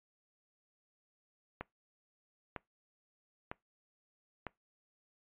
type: click train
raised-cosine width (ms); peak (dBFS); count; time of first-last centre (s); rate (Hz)
0.5; -24; 4; 1.61-4.467; 1.05
effects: noise-tail reverb RT60 0.2 s tail -24 dB re dry + resampled to 8000 Hz